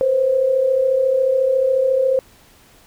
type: tone pair together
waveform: sine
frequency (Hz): 493.9 / 528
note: B4 / C5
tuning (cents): 0 / +16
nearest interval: minor second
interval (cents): 116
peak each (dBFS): -22 / -14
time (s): 0.01-2.19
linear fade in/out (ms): 0
effects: pink hiss -50 dBFS RMS until 2.86 s